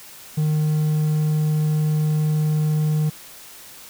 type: tone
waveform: triangle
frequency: 153.3 Hz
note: D#3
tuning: 25 cents flat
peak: -15 dBFS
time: 0.37-3.1 s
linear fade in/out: 10 ms
effects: white hiss -42 dBFS RMS until 3.89 s